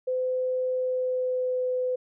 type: tone with pitch glide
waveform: sine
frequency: 510 to 505.3 Hz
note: C5 to B4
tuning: -44 to +40 cents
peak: -24 dBFS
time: 0.07-1.96 s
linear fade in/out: 10 ms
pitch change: -16 cents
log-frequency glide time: 0.73-1.66 s
effects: none